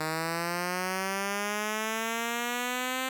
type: linear sweep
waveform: 5% pulse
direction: up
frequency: 155.56 to 261.6 Hz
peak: -18 dBFS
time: 0-3.09 s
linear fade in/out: 5 ms
effects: none